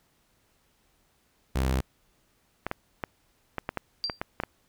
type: tone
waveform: sawtooth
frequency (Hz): 65.3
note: C2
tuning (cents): -3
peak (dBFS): -20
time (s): 1.55-1.81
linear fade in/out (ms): 10
type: clicks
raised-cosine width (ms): 0.5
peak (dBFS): -14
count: 10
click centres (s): 2.666 / 2.714 / 3.038 / 3.583 / 3.691 / 3.773 / 4.098 / 4.215 / 4.401 / 4.436
type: tone with exponential decay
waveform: sine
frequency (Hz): 4716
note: D8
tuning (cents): +6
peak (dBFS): -23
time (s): 4.04-4.2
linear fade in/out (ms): 0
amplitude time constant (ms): 33
effects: pink hiss -68 dBFS RMS until 4.68 s